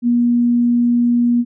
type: tone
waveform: sine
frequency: 239.7 Hz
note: A#3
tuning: 48 cents sharp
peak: -11 dBFS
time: 0.02-1.45 s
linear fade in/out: 50 ms
effects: none